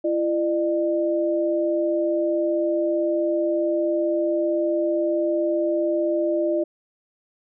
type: tone pair together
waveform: sine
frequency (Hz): 338.4 / 603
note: E4 / D5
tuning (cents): +45 / +46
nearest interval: minor seventh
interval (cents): 1001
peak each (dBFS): -22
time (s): 0.04-6.64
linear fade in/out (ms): 10
effects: none